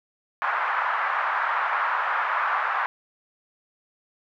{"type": "band-pass noise", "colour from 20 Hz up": "white", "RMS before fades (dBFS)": -25, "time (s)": [0.42, 2.86], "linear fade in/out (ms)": 0, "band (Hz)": [870, 1500], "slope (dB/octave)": 24, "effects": []}